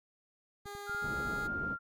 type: tone with pitch glide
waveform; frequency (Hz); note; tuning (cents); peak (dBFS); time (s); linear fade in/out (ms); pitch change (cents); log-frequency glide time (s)
15% pulse; 406.7 to 413.3; G#4 to G#4; -36 to -8; -36; 0.65-1.48; 20; +28; 0.84-1.04
type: clicks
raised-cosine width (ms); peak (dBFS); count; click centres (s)
5; -39; 7; 0.658 / 0.751 / 0.896 / 0.948 / 1.045 / 1.079 / 1.272
type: tone with vibrato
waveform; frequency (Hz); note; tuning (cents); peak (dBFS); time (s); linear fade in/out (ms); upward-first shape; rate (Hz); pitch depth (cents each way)
sine; 1396.9; F6; 0; -34; 0.86-1.79; 50; triangle; 1.9; 10
type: low-pass noise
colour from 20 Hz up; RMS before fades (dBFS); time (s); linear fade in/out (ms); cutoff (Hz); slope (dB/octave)
white; -42; 1.01-1.77; 50; 320; 12
effects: none